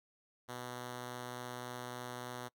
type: tone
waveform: 5% pulse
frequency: 123.47 Hz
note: B2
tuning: in tune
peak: -31 dBFS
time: 0.48-2.49 s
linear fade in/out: 20 ms
effects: noise-tail reverb RT60 0.1 s tail -23 dB re dry